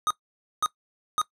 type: tone bursts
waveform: square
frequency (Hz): 1244.5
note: D#6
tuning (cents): 0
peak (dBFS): -22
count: 3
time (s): 0.07-1.215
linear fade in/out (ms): 0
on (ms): 35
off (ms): 520
effects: noise-tail reverb RT60 0.1 s tail -19 dB re dry + low-pass 11000 Hz 12 dB/octave